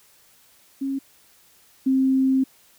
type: tone pair in turn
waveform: sine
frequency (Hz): 271.8 / 264.5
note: C#4 / C4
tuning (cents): -34 / +19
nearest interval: unison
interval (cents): 47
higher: first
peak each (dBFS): -23 / -16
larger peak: second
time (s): 0.81-0.99 / 1.86-2.44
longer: second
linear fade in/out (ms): 10
effects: white hiss -56 dBFS RMS until 2.78 s